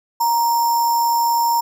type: tone with sample-and-hold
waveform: sine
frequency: 936 Hz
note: A#5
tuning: 7 cents sharp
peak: -14 dBFS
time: 0.2-1.61 s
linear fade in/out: 10 ms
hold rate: 6300 Hz
effects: none